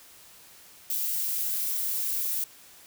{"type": "noise with high-pass filter sweep", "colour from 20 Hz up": "violet", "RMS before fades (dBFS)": -29, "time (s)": [0.9, 2.44], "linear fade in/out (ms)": 2, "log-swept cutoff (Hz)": [2600, 440], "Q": 0.92, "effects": ["white hiss -52 dBFS RMS until 2.86 s"]}